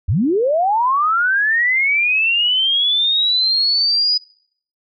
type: linear sweep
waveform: sine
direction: up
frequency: 66.9 to 4978 Hz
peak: -13 dBFS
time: 0.08-4.18 s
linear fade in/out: 10 ms
effects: noise-tail reverb RT60 0.6 s tail -24 dB re dry